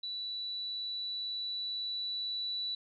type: tone with level ramp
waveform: sine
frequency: 3951 Hz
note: B7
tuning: in tune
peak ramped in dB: -36 to -33 dBFS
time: 0.03-2.75 s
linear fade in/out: 5 ms
effects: none